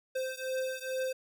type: beating tone pair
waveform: square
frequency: 519 / 521.3 Hz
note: C5 / C5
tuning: -14 / -6 cents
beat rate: 2.3 Hz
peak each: -36 / -37 dBFS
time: 0.15-1.13 s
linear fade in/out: 10 ms
effects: none